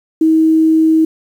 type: tone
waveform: sine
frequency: 319 Hz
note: D#4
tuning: 43 cents sharp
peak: -7 dBFS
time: 0.21-1.05 s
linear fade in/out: 5 ms
effects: 7-bit